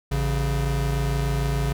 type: tone pair together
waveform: square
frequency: 55.27 / 139.1 Hz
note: A1 / C#3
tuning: +8 / +6 cents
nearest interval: octave + major third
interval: 1598 cents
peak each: -25 dBFS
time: 0.11-1.73 s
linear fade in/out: 10 ms
effects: none